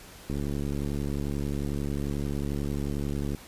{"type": "click train", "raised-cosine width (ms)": 3, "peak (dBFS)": -19, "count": 218, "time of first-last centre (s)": [0.3, 3.348], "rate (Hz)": 71.2, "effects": ["pink hiss -48 dBFS RMS until 3.47 s", "resampled to 32000 Hz"]}